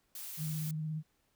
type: noise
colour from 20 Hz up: blue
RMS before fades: -44 dBFS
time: 0.15-0.71 s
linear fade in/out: 2 ms
type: tone with vibrato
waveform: sine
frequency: 155.56 Hz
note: D#3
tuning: in tune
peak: -34 dBFS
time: 0.37-1.03 s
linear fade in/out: 50 ms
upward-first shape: triangle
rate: 17 Hz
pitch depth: 36 cents each way
effects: pink hiss -75 dBFS RMS until 1.35 s